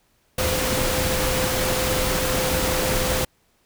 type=tone in noise; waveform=sine; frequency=514 Hz; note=C5; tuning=31 cents flat; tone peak=-26 dBFS; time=0.38-3.25 s; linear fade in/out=5 ms; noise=pink; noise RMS=-23 dBFS; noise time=0.38-3.25 s; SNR=-6 dB; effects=pink hiss -64 dBFS RMS until 3.65 s